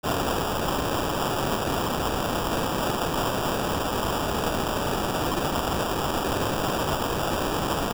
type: noise with sample-and-hold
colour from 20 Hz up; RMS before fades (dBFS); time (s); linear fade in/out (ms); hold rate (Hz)
blue; -26; 0.03-7.93; 20; 2100
effects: none